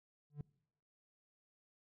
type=tone with exponential growth; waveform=triangle; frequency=146.5 Hz; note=D3; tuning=4 cents flat; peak=-35 dBFS; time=0.3-0.41 s; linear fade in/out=2 ms; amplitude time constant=23 ms; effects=noise-tail reverb RT60 0.8 s tail -24 dB re dry